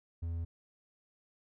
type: tone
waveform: triangle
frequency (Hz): 83.8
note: E2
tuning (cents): +29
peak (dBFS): -32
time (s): 0.22-0.45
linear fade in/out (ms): 10
effects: none